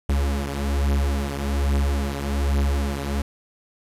45% pulse beating tone pair, 69.3 / 70.5 Hz, C#2 / C#2, 0 / +30 cents, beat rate 1.2 Hz, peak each -25 / -22 dBFS, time 0.09-3.22 s, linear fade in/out 5 ms, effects resampled to 32000 Hz + 8-bit

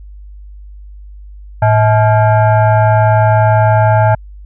sine tone with frequency modulation, 110 Hz, A2, in tune, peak -6 dBFS, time 1.62-4.15 s, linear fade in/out 5 ms, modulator 751 Hz, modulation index 1.1, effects added 50 Hz sine -30 dBFS peak until 4.45 s

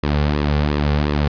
sawtooth tone with flanger, 73.7 Hz, D2, 7 cents sharp, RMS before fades -18 dBFS, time 0.03-1.28 s, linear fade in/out 5 ms, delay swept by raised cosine 1.3 to 3.2 ms, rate 2.8 Hz, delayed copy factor -0.6, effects resampled to 11025 Hz

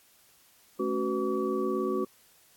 sine tone cluster, 216.8 / 275.1 / 372.2 / 499.6 / 1142 Hz, A3 / C#4 / F#4 / B4 / D6, -25 / -13 / +10 / +20 / -49 cents, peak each -34 / -34 / -29 / -36 / -36 dBFS, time 0.79-2.05 s, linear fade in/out 10 ms, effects white hiss -61 dBFS RMS until 2.56 s + AAC 64 kbps

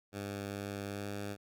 10% pulse tone with pitch glide, 100.3 to 101.58 Hz, G2 to G#2, +40 to -38 cents, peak -30 dBFS, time 0.12-1.37 s, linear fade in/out 50 ms, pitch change +22 cents, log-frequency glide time 0.94-1.08 s, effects none

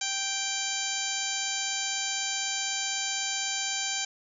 harmonic tone, 784 Hz, G5, in tune, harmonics 1 / 2 / 3 / 4 / 5 / 6 / 7 / 8 / 9, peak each -40 / -39 / -37 / -36 / -38 / -38 / -41 / -35 / -35 dBFS, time 0.01-4.05 s, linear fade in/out 5 ms, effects none

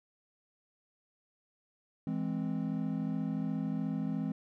triangle chord, E augmented, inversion none, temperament equal, 164.81 / 207.7 / 261.6 Hz, E3 / G#3 / B#3, 0 / 0 / 0 cents, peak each -34 dBFS, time 2.07-4.32 s, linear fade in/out 2 ms, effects none

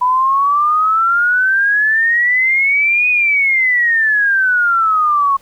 sine exponential two-way sweep, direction up then down, 987 to 2500 to 1091 Hz, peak -10 dBFS, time 0.01-5.37 s, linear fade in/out 10 ms, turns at 3.09 s, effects pink hiss -49 dBFS RMS until 5.41 s

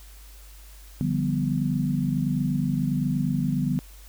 sine chord, G dominant seventh, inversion second, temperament equal, 146.83 / 174.61 / 196 / 246.9 Hz, D3 / F3 / G3 / B3, 0 / 0 / 0 / 0 cents, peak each -26 / -29 / -29 / -27 dBFS, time 1.01-3.79 s, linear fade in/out 0 ms, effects added 50 Hz sine -44 dBFS peak until 4.08 s + white hiss -52 dBFS RMS until 4.08 s

